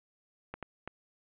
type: clicks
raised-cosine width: 0.5 ms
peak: -24 dBFS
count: 3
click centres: 0.54 / 0.627 / 0.876 s
effects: resampled to 8000 Hz + 11-bit